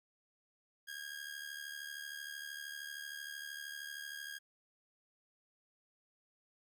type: tone with amplitude modulation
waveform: sawtooth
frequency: 1630 Hz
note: G#6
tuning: 33 cents flat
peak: -37 dBFS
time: 0.87-4.39 s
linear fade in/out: 20 ms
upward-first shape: sine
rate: 73 Hz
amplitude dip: 70%
effects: none